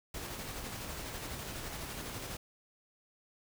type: noise with tremolo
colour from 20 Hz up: pink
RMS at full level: -41 dBFS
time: 0.14-2.37 s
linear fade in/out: 5 ms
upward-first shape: square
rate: 12 Hz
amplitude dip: 25%
effects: none